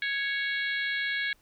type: harmonic tone with a mistuned harmonic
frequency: 554.4 Hz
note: C#5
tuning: in tune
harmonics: 3 / 4 / 5 / 6 / 7 / 8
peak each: -30 / -32 / -44 / -38 / -40 / -45 dBFS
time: 0.02-1.33 s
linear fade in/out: 2 ms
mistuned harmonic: 8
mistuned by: -67 cents
effects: pink hiss -65 dBFS RMS until 1.41 s